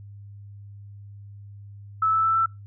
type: tone with pitch steps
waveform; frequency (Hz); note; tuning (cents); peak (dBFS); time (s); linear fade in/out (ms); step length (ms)
sine; 1306 / 1315.1 / 1324.2 / 1333.4; E6 / E6 / E6 / E6; -17 / -4 / +7 / +19; -18; 2.02-2.46; 5; 110
effects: noise-tail reverb RT60 0.2 s tail -24 dB re dry + added 101 Hz sine -40 dBFS peak until 2.66 s